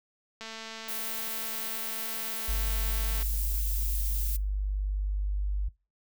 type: click train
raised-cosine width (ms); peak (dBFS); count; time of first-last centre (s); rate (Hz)
0.2; -24; 629; 0.41-3.226; 223
type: noise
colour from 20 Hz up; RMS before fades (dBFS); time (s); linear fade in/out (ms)
violet; -35; 0.88-4.37; 10
type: tone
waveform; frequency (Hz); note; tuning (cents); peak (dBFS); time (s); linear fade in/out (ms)
sine; 49.67; G1; +24; -26; 2.48-5.69; 10
effects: noise-tail reverb RT60 0.3 s tail -24 dB re dry